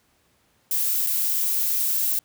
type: noise with dropouts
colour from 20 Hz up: violet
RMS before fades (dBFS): -23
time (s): 0.71-2.19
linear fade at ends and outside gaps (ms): 2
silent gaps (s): 1.065-1.069
effects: pink hiss -64 dBFS RMS until 2.24 s + high-pass 60 Hz 12 dB/octave